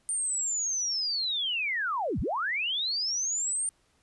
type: linear two-way sweep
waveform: sine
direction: down then up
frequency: 8990 to 34.65 to 8990 Hz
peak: -27 dBFS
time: 0.09-3.69 s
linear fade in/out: 0 ms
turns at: 2.2 s
effects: pink hiss -68 dBFS RMS until 4.02 s + resampled to 24000 Hz